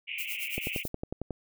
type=band-pass noise; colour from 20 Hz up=white; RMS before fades=-37 dBFS; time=0.07-0.84 s; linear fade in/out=20 ms; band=2200 to 2900 Hz; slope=96 dB/octave
type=noise with tremolo; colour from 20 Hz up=violet; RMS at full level=-35 dBFS; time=0.18-0.88 s; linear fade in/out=5 ms; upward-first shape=triangle; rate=8.9 Hz; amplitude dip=100%
type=click train; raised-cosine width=2 ms; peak=-20 dBFS; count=9; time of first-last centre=0.58-1.307 s; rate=11 Hz
effects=none